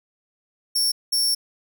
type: tone bursts at uneven times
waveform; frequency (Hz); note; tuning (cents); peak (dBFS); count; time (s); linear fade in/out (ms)
sawtooth; 5460; F8; -40; -16; 2; 0.75-0.92 / 1.12-1.35; 10
effects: none